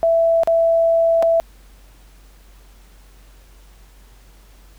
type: tone with dropouts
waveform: sine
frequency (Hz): 663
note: E5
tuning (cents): +10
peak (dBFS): -12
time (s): 0.03-1.4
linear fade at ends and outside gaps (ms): 0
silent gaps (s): 0.434-0.474 / 1.225-1.229
effects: added 47 Hz sine -44 dBFS peak until 4.78 s + pink hiss -53 dBFS RMS until 4.78 s